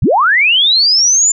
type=linear sweep; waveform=sine; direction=up; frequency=55 to 7210 Hz; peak=-7 dBFS; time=0.02-1.32 s; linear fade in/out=5 ms; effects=none